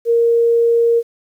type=tone; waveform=sine; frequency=466.2 Hz; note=A#4; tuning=in tune; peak=-10 dBFS; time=0.05-1.03 s; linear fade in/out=50 ms; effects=8-bit